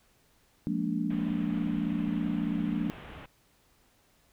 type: chord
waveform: sine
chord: Bb dominant seventh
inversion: second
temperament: just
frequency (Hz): 174.81 / 209.8 / 233.1 / 291.4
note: F3 / Ab3 / Bb3 / D4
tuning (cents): +2 / +18 / 0 / -13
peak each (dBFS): -33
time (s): 0.67-2.9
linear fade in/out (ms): 0
type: low-pass noise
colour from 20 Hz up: pink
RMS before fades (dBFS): -46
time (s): 1.1-3.26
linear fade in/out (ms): 5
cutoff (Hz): 3300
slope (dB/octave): 48
effects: pink hiss -66 dBFS RMS until 4.32 s